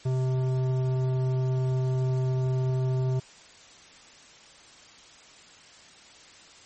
triangle tone with tanh clipping, 129.5 Hz, C3, 17 cents flat, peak -25 dBFS, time 0.05-3.2 s, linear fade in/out 10 ms, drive 17 dB, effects white hiss -51 dBFS RMS until 6.65 s + MP3 32 kbps

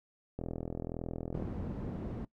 click train, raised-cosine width 2 ms, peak -24 dBFS, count 44, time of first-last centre 0.39-1.424 s, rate 41.6 Hz
white low-pass noise, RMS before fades -39 dBFS, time 1.34-2.25 s, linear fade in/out 5 ms, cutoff 260 Hz, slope 12 dB/octave
effects noise-tail reverb RT60 0.1 s tail -20 dB re dry

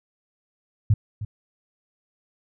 sine tone with echo, 105.6 Hz, G#2, 29 cents sharp, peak -13 dBFS, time 0.9-0.94 s, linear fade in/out 5 ms, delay 310 ms, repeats 1, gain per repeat -14 dB, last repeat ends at 1.25 s, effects none

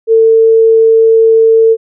sine tone, 449.1 Hz, A4, 35 cents sharp, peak -3 dBFS, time 0.07-1.77 s, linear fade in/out 50 ms, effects none

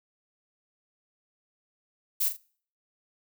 violet noise with echo, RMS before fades -26 dBFS, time 2.2-2.29 s, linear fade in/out 10 ms, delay 40 ms, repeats 2, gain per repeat -9 dB, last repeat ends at 2.37 s, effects noise-tail reverb RT60 0.5 s tail -24 dB re dry

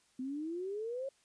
sine exponential sweep, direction up, 251.3 to 554.4 Hz, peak -36 dBFS, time 0.19-1.09 s, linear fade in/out 5 ms, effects white hiss -70 dBFS RMS until 1.24 s + resampled to 22050 Hz

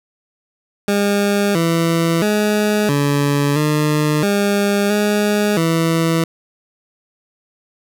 20% pulse tone with pitch steps, 202.6 / 166.3 / 210 / 143.1 / 151 / 202.2 / 207.8 / 164.4 Hz, G#3 / E3 / G#3 / D3 / D3 / G#3 / G#3 / E3, -43 / +16 / +19 / -45 / +48 / -46 / +1 / -4 cents, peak -9 dBFS, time 0.88-6.24 s, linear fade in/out 2 ms, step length 670 ms, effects none

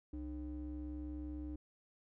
triangle ring-modulated tone, 117.6 Hz, A#2, 16 cents sharp, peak -36 dBFS, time 0.13-1.56 s, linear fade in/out 5 ms, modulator 185 Hz, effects none

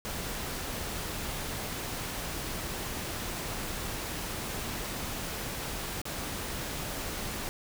pink noise with dropouts, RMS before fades -36 dBFS, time 0.05-7.49 s, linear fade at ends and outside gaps 0 ms, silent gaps 6.016-6.054 s, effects none

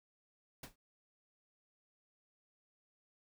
pink noise with exponential decay, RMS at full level -42 dBFS, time 0.63-0.76 s, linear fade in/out 5 ms, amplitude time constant 27 ms, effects none

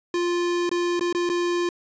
square tone with dropouts, 349.2 Hz, F4, in tune, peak -22 dBFS, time 0.14-1.69 s, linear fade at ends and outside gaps 2 ms, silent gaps 0.693-0.714 / 0.995-1.009 / 1.127-1.148 / 1.292-1.298 s, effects resampled to 16000 Hz + 9-bit

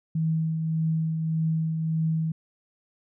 sine tone with tremolo, 160.4 Hz, E3, 47 cents flat, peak -21 dBFS, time 0.15-2.32 s, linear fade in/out 5 ms, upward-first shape triangle, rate 1.7 Hz, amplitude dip 40%, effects none

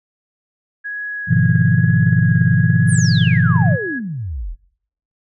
sine tone with vibrato, 1661.2 Hz, G#6, in tune, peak -23 dBFS, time 0.84-4 s, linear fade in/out 20 ms, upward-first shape sine, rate 1.1 Hz, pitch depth 13 cents each way
sine chord, F half-diminished seventh, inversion first, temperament just, 104.77 / 125.72 / 157.15 / 174.61 Hz, Ab2 / Cb3 / Eb3 / F3, +16 / +31 / +18 / 0 cents, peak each -17 / -15 / -16 / -16 dBFS, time 1.27-3.78 s, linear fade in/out 50 ms
sine exponential sweep, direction down, 10460 to 35.12 Hz, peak -22 dBFS, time 2.87-4.56 s, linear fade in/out 50 ms
effects noise-tail reverb RT60 0.7 s tail -23 dB re dry + tanh soft clip ceiling 0 dBFS

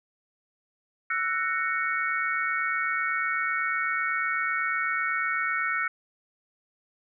sine chord, F# dominant seventh, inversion third, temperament just, 1332 / 1480 / 1850 / 2220 Hz, E6 / F#6 / A#6 / C#7, +18 / 0 / -14 / +2 cents, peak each -30 / -30 / -32 / -30 dBFS, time 1.1-5.88 s, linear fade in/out 5 ms, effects none

